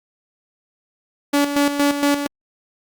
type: tone with tremolo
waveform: sawtooth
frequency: 286.2 Hz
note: D4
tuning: 45 cents flat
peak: -10 dBFS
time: 1.33-2.27 s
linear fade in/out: 10 ms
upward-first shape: square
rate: 4.3 Hz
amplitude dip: 60%
effects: Opus 48 kbps